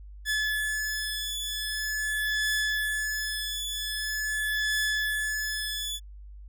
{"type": "beating tone pair", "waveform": "sawtooth", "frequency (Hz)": [1721, 1721.44], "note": ["A6", "A6"], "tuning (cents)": [-39, -38], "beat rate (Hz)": 0.44, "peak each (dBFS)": -27, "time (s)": [0.25, 6], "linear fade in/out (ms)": 50, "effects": ["added 50 Hz sine -42 dBFS peak until 6.48 s"]}